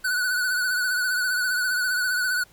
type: tone with vibrato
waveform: square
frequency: 1485 Hz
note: F#6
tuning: 6 cents sharp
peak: -22 dBFS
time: 0.04-2.44 s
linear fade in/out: 10 ms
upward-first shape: triangle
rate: 15 Hz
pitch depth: 58 cents each way
effects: pink hiss -55 dBFS RMS until 2.52 s + MP3 96 kbps